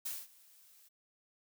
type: noise with ADSR envelope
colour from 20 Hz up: blue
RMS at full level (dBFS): -38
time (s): 0.05-0.89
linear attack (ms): 10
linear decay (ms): 210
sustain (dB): -24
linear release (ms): 16
effects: none